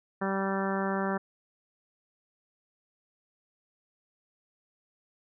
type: harmonic tone with a mistuned harmonic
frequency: 194.1 Hz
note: G3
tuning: 17 cents flat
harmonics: 1 / 2 / 3 / 4 / 5 / 6 / 7 / 8 / 9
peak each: -31 / -34 / -36 / -37 / -38 / -39 / -39 / -40 / -41 dBFS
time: 0.21-1.18 s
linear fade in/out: 10 ms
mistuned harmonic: 9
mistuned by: +16 cents
effects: none